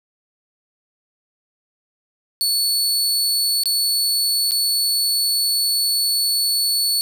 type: tone with dropouts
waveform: sawtooth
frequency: 4435 Hz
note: C#8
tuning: in tune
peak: -14 dBFS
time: 2.41-7.01 s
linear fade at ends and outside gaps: 0 ms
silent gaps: 3.635-3.657 / 4.51-4.518 s
effects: none